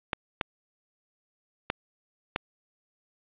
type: clicks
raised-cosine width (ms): 0.3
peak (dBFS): -10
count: 4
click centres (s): 0.132 / 0.412 / 1.701 / 2.361
effects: resampled to 8000 Hz + 8-bit